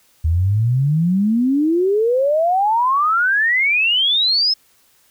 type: exponential sweep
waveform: sine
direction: up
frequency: 77.2 to 5274 Hz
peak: -13 dBFS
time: 0.24-4.54 s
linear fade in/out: 10 ms
effects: white hiss -56 dBFS RMS until 5.1 s